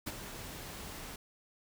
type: noise with ADSR envelope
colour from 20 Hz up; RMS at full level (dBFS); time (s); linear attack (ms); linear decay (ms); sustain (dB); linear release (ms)
pink; -36; 0.06-1.16; 15; 33; -9; 4
effects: none